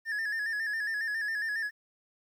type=tone with vibrato; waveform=triangle; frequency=1742 Hz; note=A6; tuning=18 cents flat; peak=-28 dBFS; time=0.05-1.71 s; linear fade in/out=50 ms; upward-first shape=square; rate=7.3 Hz; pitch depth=59 cents each way; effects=11-bit